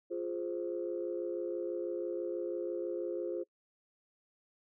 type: chord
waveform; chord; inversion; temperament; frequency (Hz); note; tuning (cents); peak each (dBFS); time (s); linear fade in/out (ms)
sine; F minor; none; equal; 349.2 / 415.3 / 523.3; F4 / Ab4 / C5; 0 / 0 / 0; -36 / -40 / -39; 0.1-3.44; 20
effects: noise-tail reverb RT60 0.1 s tail -24 dB re dry + tanh soft clip ceiling -25 dBFS